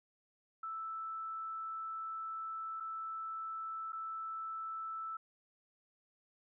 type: tone with dropouts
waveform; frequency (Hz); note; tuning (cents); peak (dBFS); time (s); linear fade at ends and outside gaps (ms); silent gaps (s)
sine; 1318.5; E6; 0; -39; 0.63-5.17; 5; 2.801-2.805 / 3.922-3.929
effects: none